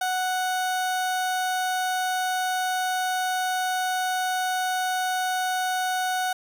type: tone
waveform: 30% pulse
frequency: 740 Hz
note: F#5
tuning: in tune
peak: -21 dBFS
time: 0.01-6.33 s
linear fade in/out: 5 ms
effects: none